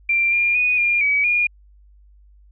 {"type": "tone with pitch steps", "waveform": "sine", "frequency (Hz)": [2367, 2400, 2476, 2407, 2276, 2428], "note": ["D7", "D7", "D#7", "D7", "C#7", "D#7"], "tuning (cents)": [13, 37, -9, 42, 45, -43], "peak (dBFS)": -15, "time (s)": [0.09, 1.47], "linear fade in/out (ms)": 5, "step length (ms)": 230, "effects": ["added 50 Hz sine -47 dBFS peak until 2.51 s"]}